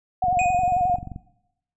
sine tone with vibrato, 725 Hz, F#5, 35 cents flat, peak -18 dBFS, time 0.22-0.96 s, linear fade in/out 5 ms, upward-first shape sine, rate 11 Hz, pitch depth 52 cents each way
click train, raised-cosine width 5 ms, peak -22 dBFS, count 22, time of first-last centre 0.24-1.161 s, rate 22.8 Hz
square tone with exponential decay, 2489 Hz, D#7, in tune, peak -23 dBFS, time 0.39-0.99 s, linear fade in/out 1 ms, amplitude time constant 130 ms
effects noise-tail reverb RT60 0.8 s tail -17 dB re dry + resampled to 22050 Hz

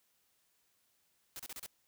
white noise bursts, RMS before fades -45 dBFS, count 5, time 1.36-1.662 s, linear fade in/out 0 ms, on 34 ms, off 33 ms, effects white hiss -75 dBFS RMS until 1.87 s

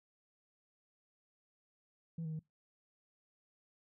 sine tone with pitch steps, 164.9 / 158 / 156.9 Hz, E3 / D#3 / D#3, +1 / +27 / +15 cents, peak -36 dBFS, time 2.18-2.393 s, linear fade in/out 5 ms, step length 71 ms, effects noise-tail reverb RT60 0.2 s tail -25 dB re dry + tanh soft clip ceiling -36 dBFS

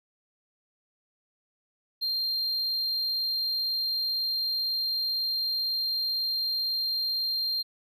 triangle tone, 4186 Hz, C8, in tune, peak -25 dBFS, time 2.01-7.63 s, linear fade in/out 20 ms, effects none

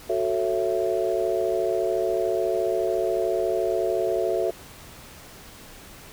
sine chord, F# minor seventh, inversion none, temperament just, 370 / 444 / 555 / 666 Hz, F#4 / A4 / C#5 / E5, 0 / +16 / +2 / +18 cents, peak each -26 / -27 / -30 / -26 dBFS, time 0.09-4.51 s, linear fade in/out 10 ms, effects pink hiss -45 dBFS RMS until 6.12 s

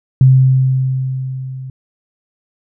sine tone with level ramp, 131 Hz, C3, 2 cents sharp, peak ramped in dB -3 to -25 dBFS, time 0.21-1.7 s, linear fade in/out 2 ms, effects none

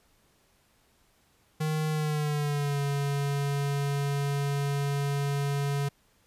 square tone with pitch glide, 155.1 to 141.41 Hz, D#3 to C#3, -5 to +35 cents, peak -27 dBFS, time 1.6-5.89 s, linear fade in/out 10 ms, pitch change -160 cents, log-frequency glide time 1.9-2.8 s, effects pink hiss -66 dBFS RMS until 6.26 s + resampled to 32000 Hz

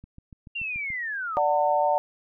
click train, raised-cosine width 5 ms, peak -32 dBFS, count 7, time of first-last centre 0.04-0.903 s, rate 6.95 Hz
sine linear sweep, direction down, 2806 to 1174.7 Hz, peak -28 dBFS, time 0.55-1.39 s, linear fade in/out 10 ms
sine chord, D major, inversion none, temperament equal with one note detuned, 587.3 / 740 / 901.6 Hz, D5 / F#5 / A5, 0 / 0 / +42 cents, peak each -24 dBFS, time 1.37-1.98 s, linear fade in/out 0 ms
effects none

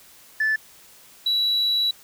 sine tone pair in turn, 1747 / 3922 Hz, A6 / B7, -13 / -13 cents, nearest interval octave + major second, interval 1400 cents, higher second, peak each -17 dBFS, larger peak neither, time 0.4-0.56 / 1.26-1.91 s, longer second, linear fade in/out 5 ms, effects tanh soft clip ceiling -16 dBFS + white hiss -50 dBFS RMS until 2.03 s

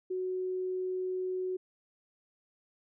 sine tone, 370 Hz, F#4, in tune, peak -31 dBFS, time 0.1-1.57 s, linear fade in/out 10 ms, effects none

